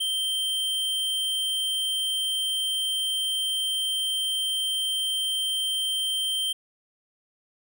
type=tone; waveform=square; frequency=3136 Hz; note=G7; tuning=in tune; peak=-25 dBFS; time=0-6.53 s; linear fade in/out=10 ms; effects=none

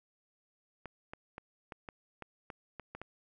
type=clicks; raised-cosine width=0.5 ms; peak=-28 dBFS; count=10; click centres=0.857 / 1.135 / 1.381 / 1.722 / 1.888 / 2.223 / 2.502 / 2.797 / 2.95 / 3.016 s; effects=none

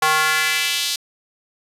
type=tone with high-pass filter sweep; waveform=square; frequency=155.56 Hz; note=D#3; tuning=in tune; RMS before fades=-19 dBFS; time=0.02-0.96 s; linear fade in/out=5 ms; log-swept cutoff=950 to 4200 Hz; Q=1.8; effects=resampled to 32000 Hz

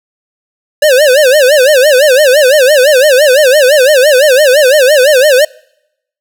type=tone with vibrato; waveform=square; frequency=554.4 Hz; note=C#5; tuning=in tune; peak=-4 dBFS; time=0.82-5.45 s; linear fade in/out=5 ms; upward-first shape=sine; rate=5.9 Hz; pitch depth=190 cents each way; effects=noise-tail reverb RT60 0.8 s tail -26 dB re dry

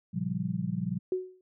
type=chord; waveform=sine; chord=G half-diminished seventh; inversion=first; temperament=equal with one note detuned; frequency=116.54 / 137.87 / 174.61 / 196 Hz; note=Bb2 / Db3 / F3 / G3; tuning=0 / -9 / 0 / 0 cents; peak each=-37 / -38 / -32 / -34 dBFS; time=0.13-0.99 s; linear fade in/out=20 ms
type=tone with exponential decay; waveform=sine; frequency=370 Hz; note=F#4; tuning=in tune; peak=-23 dBFS; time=1.12-1.41 s; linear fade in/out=2 ms; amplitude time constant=63 ms
effects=none

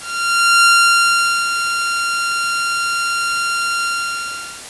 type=tone with ADSR envelope; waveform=sawtooth; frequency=1385 Hz; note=F6; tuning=15 cents flat; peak=-4 dBFS; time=0-4.65 s; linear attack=640 ms; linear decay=830 ms; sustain=-9 dB; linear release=800 ms; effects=white hiss -32 dBFS RMS until 4.69 s + resampled to 24000 Hz

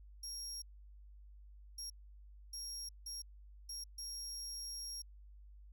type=tone bursts at uneven times; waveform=30% pulse; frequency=5588 Hz; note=F8; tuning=in tune; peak=-39 dBFS; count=6; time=0.23-0.62 / 1.78-1.9 / 2.53-2.89 / 3.06-3.22 / 3.69-3.84 / 3.98-5.02 s; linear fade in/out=5 ms; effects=added 50 Hz sine -54 dBFS peak until 5.72 s

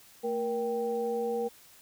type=tone cluster; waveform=sine; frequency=225.1 / 473.3 / 784 Hz; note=A3 / A#4 / G5; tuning=+40 / +26 / 0 cents; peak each=-38 / -29 / -37 dBFS; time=0.23-1.49 s; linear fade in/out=20 ms; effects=white hiss -56 dBFS RMS until 1.81 s

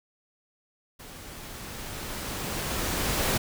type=noise with level ramp; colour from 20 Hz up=pink; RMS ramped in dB=-45 to -25 dBFS; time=0.99-3.38 s; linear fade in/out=10 ms; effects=none

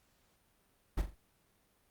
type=noise with echo; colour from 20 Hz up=brown; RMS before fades=-30 dBFS; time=0.97-1.02 s; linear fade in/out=10 ms; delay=43 ms; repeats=3; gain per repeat=-9 dB; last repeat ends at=1.149 s; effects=pink hiss -72 dBFS RMS until 1.9 s + Opus 48 kbps

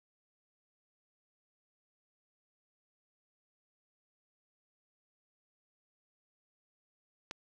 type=click; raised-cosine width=0.2 ms; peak=-22 dBFS; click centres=7.311 s; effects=none

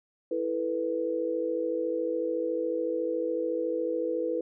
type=chord; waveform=sine; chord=E suspended fourth; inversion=none; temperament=equal; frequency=329.6 / 440 / 493.9 Hz; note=E4 / A4 / B4; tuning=0 / 0 / 0 cents; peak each=-32 / -34 / -29 dBFS; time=0.31-4.41 s; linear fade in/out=5 ms; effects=none

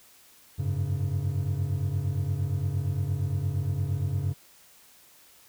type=chord; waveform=triangle; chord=F# suspended second; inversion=none; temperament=equal with one note detuned; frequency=92.5 / 101.16 / 138.59 Hz; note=F#2 / G#2 / C#3; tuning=0 / -45 / 0 cents; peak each=-28 dBFS; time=0.58-4.34 s; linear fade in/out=20 ms; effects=white hiss -56 dBFS RMS until 5.48 s

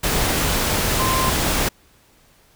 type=tone in noise; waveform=sine; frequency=1041 Hz; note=C6; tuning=9 cents flat; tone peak=-21 dBFS; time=0.99-1.3 s; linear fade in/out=10 ms; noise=pink; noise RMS=-20 dBFS; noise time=0.03-1.69 s; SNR=-4 dB; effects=pink hiss -55 dBFS RMS until 2.55 s

